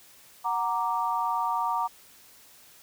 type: chord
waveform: sine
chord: Gb augmented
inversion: none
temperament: equal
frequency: 740 / 932.3 / 1174.7 Hz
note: Gb5 / Bb5 / D6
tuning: 0 / 0 / 0 cents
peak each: -32 / -27 / -30 dBFS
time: 0.44-1.88 s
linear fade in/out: 20 ms
effects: white hiss -54 dBFS RMS until 2.82 s

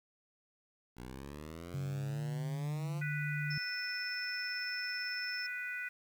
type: exponential sweep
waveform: 10% pulse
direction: up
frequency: 59.3 to 177.3 Hz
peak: -37 dBFS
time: 0.95-3.03 s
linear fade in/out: 50 ms
type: tone with pitch glide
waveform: sine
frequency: 138.59 to 148.54 Hz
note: C#3 to D3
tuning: 0 to +20 cents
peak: -35 dBFS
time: 1.74-3.58 s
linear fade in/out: 2 ms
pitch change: +120 cents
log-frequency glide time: 2.09-2.2 s
type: harmonic tone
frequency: 493.9 Hz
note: B4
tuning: in tune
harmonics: 3 / 4 / 5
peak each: -40 / -42 / -44 dBFS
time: 3.01-5.89 s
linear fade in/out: 10 ms
type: tone with tremolo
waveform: sine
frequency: 5290 Hz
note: E8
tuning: 5 cents sharp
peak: -39 dBFS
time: 3.5-5.47 s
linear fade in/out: 10 ms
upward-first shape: sine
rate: 18 Hz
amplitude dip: 25%
effects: 10-bit

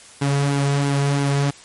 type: tone with flanger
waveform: sawtooth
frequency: 140.9 Hz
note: C#3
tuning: 29 cents sharp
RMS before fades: -19 dBFS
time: 0.21-1.51 s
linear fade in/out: 10 ms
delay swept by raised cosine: 1.6 to 3.8 ms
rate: 3 Hz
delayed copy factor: -0.5
effects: white hiss -44 dBFS RMS until 1.64 s + MP3 48 kbps

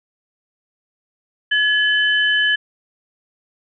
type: tone pair together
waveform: sine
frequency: 1701 / 3031 Hz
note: G#6 / F#7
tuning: +41 / +41 cents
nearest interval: minor seventh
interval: 1000 cents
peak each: -15 / -19 dBFS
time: 1.51-2.56 s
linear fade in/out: 10 ms
effects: none

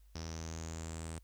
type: tone with low-pass filter sweep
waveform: sawtooth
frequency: 81.2 Hz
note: E2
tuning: 26 cents flat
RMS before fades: -43 dBFS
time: 0.15-1.19 s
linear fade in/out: 5 ms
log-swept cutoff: 5500 to 8500 Hz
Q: 8.9
effects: added 50 Hz sine -58 dBFS peak until 1.23 s + white hiss -75 dBFS RMS until 1.23 s

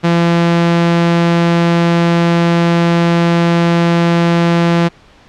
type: tone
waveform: sawtooth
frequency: 170 Hz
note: F3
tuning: 46 cents flat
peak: -5 dBFS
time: 0.03-4.89 s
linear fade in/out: 20 ms
effects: pink hiss -44 dBFS RMS until 5.28 s + low-pass 4000 Hz 12 dB/octave

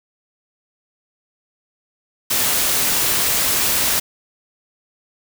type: noise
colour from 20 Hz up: white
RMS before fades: -18 dBFS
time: 2.3-4 s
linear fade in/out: 10 ms
effects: none

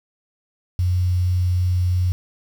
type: tone with quantisation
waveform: sine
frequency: 90.3 Hz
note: F#2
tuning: 42 cents flat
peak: -16 dBFS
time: 0.79-2.12 s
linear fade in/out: 0 ms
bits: 7
effects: none

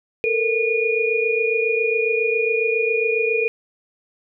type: tone cluster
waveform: sine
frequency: 443.4 / 470.7 / 2444 Hz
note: A4 / A#4 / D#7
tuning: +13 / +17 / -32 cents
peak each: -21 / -23 / -21 dBFS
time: 0.24-3.48 s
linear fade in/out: 0 ms
effects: none

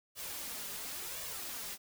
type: noise with flanger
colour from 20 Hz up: white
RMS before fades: -42 dBFS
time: 0.15-1.78 s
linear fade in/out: 50 ms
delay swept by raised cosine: 1.7 to 5 ms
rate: 0.94 Hz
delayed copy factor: +0.55
effects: none

